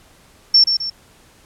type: tone with echo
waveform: sine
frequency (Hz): 5430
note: F8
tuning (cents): -50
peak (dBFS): -7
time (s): 0.54-0.64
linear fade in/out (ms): 5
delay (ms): 130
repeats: 2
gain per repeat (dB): -7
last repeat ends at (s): 0.9
effects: pink hiss -50 dBFS RMS until 1.45 s + low-pass 12000 Hz 12 dB/octave